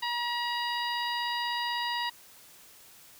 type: harmonic tone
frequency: 956 Hz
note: A#5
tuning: 43 cents sharp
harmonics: 1 / 2 / 3 / 4 / 5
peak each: -32 / -35 / -37 / -38 / -39 dBFS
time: 0.02-2.1 s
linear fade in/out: 10 ms
effects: white hiss -54 dBFS RMS until 3.19 s